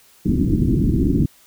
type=low-pass noise; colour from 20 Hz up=white; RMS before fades=-17 dBFS; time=0.25-1.26 s; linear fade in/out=10 ms; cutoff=320 Hz; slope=48 dB/octave; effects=white hiss -52 dBFS RMS until 1.46 s